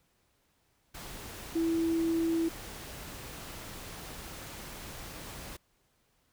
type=tone in noise; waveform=sine; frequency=329.6 Hz; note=E4; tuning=in tune; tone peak=-26 dBFS; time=1.55-2.49 s; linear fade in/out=10 ms; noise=pink; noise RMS=-44 dBFS; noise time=0.94-5.57 s; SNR=+15 dB; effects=pink hiss -72 dBFS RMS until 6.32 s